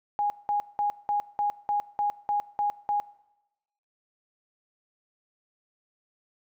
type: tone bursts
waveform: sine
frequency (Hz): 824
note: G#5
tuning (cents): -14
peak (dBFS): -23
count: 10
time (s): 0.19-3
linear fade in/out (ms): 0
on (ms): 110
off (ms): 190
effects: noise-tail reverb RT60 1.0 s tail -21 dB re dry